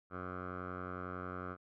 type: tone with low-pass filter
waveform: 10% pulse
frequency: 91 Hz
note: F#2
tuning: 28 cents flat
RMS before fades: -43 dBFS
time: 0.1-1.57 s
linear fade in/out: 50 ms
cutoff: 1300 Hz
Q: 4.6
effects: none